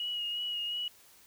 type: tone with vibrato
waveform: sine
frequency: 2893 Hz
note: F#7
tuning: 40 cents flat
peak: -32 dBFS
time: 0-0.88 s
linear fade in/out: 2 ms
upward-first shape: sine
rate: 2.8 Hz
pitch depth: 24 cents each way
effects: white hiss -59 dBFS RMS until 1.26 s